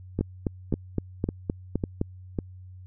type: two click trains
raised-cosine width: 3 ms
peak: -13 / -12 dBFS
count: 5 / 8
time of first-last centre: 0.19-2.388 / 0.21-2.014 s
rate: 1.82 / 3.88 Hz
effects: added 92 Hz sine -42 dBFS peak until 2.86 s